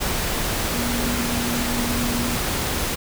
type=tone in noise; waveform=sine; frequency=239.5 Hz; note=A#3; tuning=47 cents sharp; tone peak=-25 dBFS; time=0.73-2.37 s; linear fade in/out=20 ms; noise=pink; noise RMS=-24 dBFS; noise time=0-2.96 s; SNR=-4 dB; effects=none